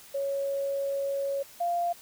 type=tone pair in turn; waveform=sine; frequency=554.4 / 694.7 Hz; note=C#5 / F5; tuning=0 / -9 cents; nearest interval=major third; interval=391 cents; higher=second; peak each=-27 / -25 dBFS; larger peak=second; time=0.14-1.43 / 1.6-1.93 s; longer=first; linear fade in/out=10 ms; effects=white hiss -51 dBFS RMS until 2.01 s